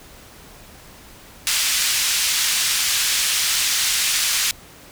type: band-pass noise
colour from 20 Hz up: white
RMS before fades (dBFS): -20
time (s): 1.47-4.51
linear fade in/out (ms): 0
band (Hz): 1900 to 7600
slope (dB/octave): 12
effects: pink hiss -44 dBFS RMS until 4.91 s